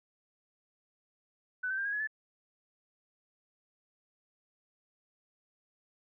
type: tone with pitch steps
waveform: sine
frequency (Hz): 1501 / 1545.9 / 1592.1 / 1639.7 / 1688.7 / 1739.2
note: F#6 / G6 / G6 / G#6 / G#6 / A6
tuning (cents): +24 / -25 / +26 / -23 / +28 / -21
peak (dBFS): -31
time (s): 1.63-2.074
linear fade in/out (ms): 10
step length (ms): 74
effects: none